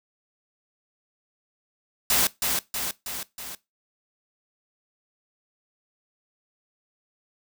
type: noise with echo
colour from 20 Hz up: white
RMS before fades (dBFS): -21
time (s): 2.1-2.27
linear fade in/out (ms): 2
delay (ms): 320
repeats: 4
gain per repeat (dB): -4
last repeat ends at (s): 3.55
effects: noise-tail reverb RT60 0.2 s tail -19 dB re dry